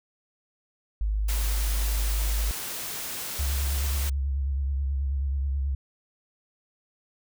sine tone, 51.91 Hz, G#1, in tune, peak -23 dBFS, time 1.01-2.51 s, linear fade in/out 0 ms
white noise, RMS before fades -34 dBFS, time 1.28-4.1 s, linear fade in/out 10 ms
sine tone with vibrato, 68.6 Hz, C#2, 17 cents flat, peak -24 dBFS, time 3.39-5.75 s, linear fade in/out 5 ms, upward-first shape sine, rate 9.3 Hz, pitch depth 61 cents each way
effects none

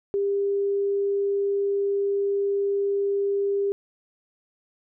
sine tone, 399.6 Hz, G4, 33 cents sharp, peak -21 dBFS, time 0.14-3.72 s, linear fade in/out 0 ms, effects none

